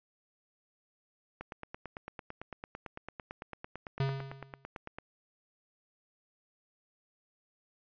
click train, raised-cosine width 0.5 ms, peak -26 dBFS, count 33, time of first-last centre 1.41-4.985 s, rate 8.95 Hz
square tone with exponential decay, 136.1 Hz, C#3, 31 cents flat, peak -27 dBFS, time 4-4.65 s, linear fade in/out 2 ms, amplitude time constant 140 ms
effects resampled to 11025 Hz

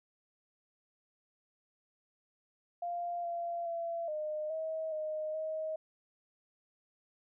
sine tone with pitch steps, 696 / 686 / 675 / 611 / 638 / 619 / 630 Hz, F5 / F5 / E5 / D#5 / D#5 / D#5 / D#5, -6 / -31 / +41 / -32 / +43 / -9 / +21 cents, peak -34 dBFS, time 2.82-5.76 s, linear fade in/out 5 ms, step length 420 ms, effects none

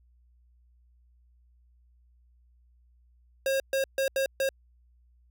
square tone bursts at uneven times, 539 Hz, C#5, 49 cents flat, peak -25 dBFS, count 5, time 3.46-3.6 / 3.73-3.84 / 3.98-4.08 / 4.16-4.26 / 4.4-4.49 s, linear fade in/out 2 ms, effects added 60 Hz sine -59 dBFS peak until 5.3 s

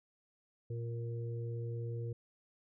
harmonic tone, 116.9 Hz, A#2, 5 cents sharp, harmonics 1 / 3 / 4, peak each -37 / -50 / -46 dBFS, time 0.7-2.13 s, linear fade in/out 5 ms, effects none

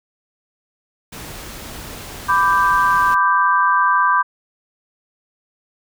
pink noise, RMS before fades -33 dBFS, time 1.12-3.15 s, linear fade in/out 10 ms
sine chord, G major, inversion first, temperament equal with one note detuned, 996.4 / 1174.7 / 1568 Hz, B5 / D6 / G6, +15 / 0 / 0 cents, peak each -16 / -16 / -18 dBFS, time 2.28-4.23 s, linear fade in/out 20 ms
effects none

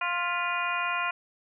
harmonic tone with a mistuned harmonic, 350.3 Hz, F4, 5 cents sharp, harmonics 2 / 3 / 4 / 5 / 6 / 7 / 8, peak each -36 / -31 / -32 / -41 / -38 / -32 / -39 dBFS, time 0.01-1.11 s, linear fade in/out 5 ms, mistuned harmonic 6, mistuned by -93 cents, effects none

